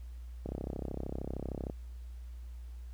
click train, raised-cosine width 2 ms, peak -24 dBFS, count 42, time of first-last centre 0.46-1.699 s, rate 33.1 Hz, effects added 60 Hz sine -42 dBFS peak until 2.93 s + pink hiss -67 dBFS RMS until 2.93 s

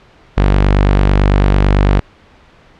sawtooth tone, 49 Hz, G1, in tune, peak -4 dBFS, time 0.37-2 s, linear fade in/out 10 ms, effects pink hiss -45 dBFS RMS until 2.79 s + low-pass 3000 Hz 12 dB/octave

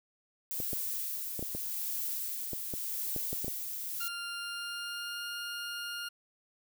violet noise with tremolo, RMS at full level -35 dBFS, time 0.51-4.08 s, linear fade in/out 0 ms, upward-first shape sine, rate 0.85 Hz, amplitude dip 35%
clicks, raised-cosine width 2 ms, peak -25 dBFS, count 11, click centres 0.602 / 0.732 / 1.393 / 1.427 / 1.55 / 2.533 / 2.738 / 3.163 / 3.33 / 3.445 / 3.481 s
20% pulse tone with pitch glide, 1397 to 1413.2 Hz, F6 to F6, 0 to +20 cents, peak -32 dBFS, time 4-6.09 s, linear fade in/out 10 ms, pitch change +20 cents, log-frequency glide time 4.28-5.25 s
effects none

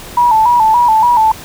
sine tone with vibrato, 920 Hz, A#5, 23 cents flat, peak -6 dBFS, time 0.17-1.32 s, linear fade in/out 5 ms, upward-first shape square, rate 3.5 Hz, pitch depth 82 cents each way, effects pink hiss -31 dBFS RMS until 1.44 s

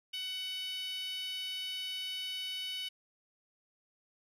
10% pulse tone with high-pass filter, 747 Hz, F#5, 16 cents sharp, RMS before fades -39 dBFS, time 0.13-2.89 s, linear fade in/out 10 ms, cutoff 2900 Hz, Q 4.6, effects resampled to 32000 Hz

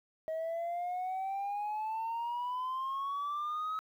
sine exponential sweep, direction up, 633 to 1285 Hz, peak -31 dBFS, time 0.28-3.79 s, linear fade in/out 0 ms, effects tanh soft clip ceiling -32 dBFS + 11-bit

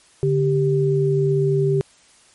sine tone pair together, 144.35 / 392 Hz, D3 / G4, -30 / 0 cents, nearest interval octave + perfect fourth, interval 1730 cents, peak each -18 dBFS, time 0.23-1.81 s, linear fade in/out 0 ms, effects white hiss -53 dBFS RMS until 2.34 s + MP3 48 kbps

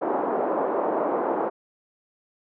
pink band-pass noise, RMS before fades -25 dBFS, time 0.01-1.5 s, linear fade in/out 20 ms, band 320 to 1000 Hz, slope 24 dB/octave, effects none

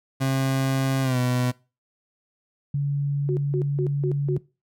30% pulse tone with pitch glide, 133.9 to 124.93 Hz, C3 to B2, +40 to +20 cents, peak -18 dBFS, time 0.2-1.52 s, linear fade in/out 20 ms, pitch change -120 cents, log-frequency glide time 1.02-1.18 s
sine tone, 142.1 Hz, C#3, 43 cents sharp, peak -21 dBFS, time 2.74-4.38 s, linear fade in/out 5 ms
sine tone bursts, 366.5 Hz, F#4, 16 cents flat, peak -24 dBFS, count 5, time 3.29-4.365 s, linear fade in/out 0 ms, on 79 ms, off 170 ms
effects noise-tail reverb RT60 0.3 s tail -22 dB re dry

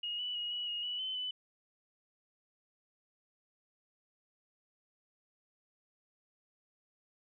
sine tone with pitch steps, 2874 / 2961 / 2890 / 2932 / 2871 / 2949 / 3054 / 2998 Hz, F7 / F#7 / F#7 / F#7 / F7 / F#7 / G7 / F#7, +49 / +1 / -41 / -16 / +47 / -6 / -46 / +22 cents, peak -35 dBFS, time 0.03-1.31 s, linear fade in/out 5 ms, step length 160 ms, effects none

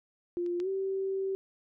sine tone with pitch glide, 349.8 to 385.9 Hz, F4 to G4, +3 to -27 cents, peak -29 dBFS, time 0.37-1.35 s, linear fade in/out 0 ms, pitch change +170 cents, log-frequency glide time 0.6-0.68 s
clicks, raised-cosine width 0.2 ms, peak -39 / -29 dBFS, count 2, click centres 0.463 / 0.601 s
effects none

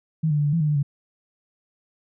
sine tone with pitch steps, 158.6 / 148.6 / 146.9 / 145.6 / 166.8 / 151.3 / 148.9 / 141.9 Hz, D#3 / D3 / D3 / D3 / E3 / D#3 / D3 / C#3, +33 / +21 / +1 / -15 / +21 / -48 / +24 / +41 cents, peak -18 dBFS, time 0.23-0.83 s, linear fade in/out 10 ms, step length 75 ms, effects none

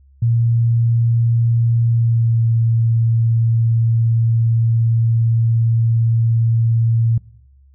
sine tone with pitch glide, 116.54 to 114.67 Hz, A#2 to A#2, 0 to -28 cents, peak -12 dBFS, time 0.22-7.18 s, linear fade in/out 5 ms, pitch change -28 cents, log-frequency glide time 1.88-2.45 s, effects noise-tail reverb RT60 0.8 s tail -22 dB re dry + added 68 Hz sine -46 dBFS peak until 7.74 s

